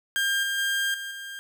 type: tone with level steps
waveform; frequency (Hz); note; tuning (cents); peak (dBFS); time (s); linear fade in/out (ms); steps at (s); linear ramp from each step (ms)
30% pulse; 1600; G6; +35; -20 / -23 / -21 / -30 / -33; 0.16-1.39; 0; 0.43 / 0.58 / 0.94 / 1.11; 2
effects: none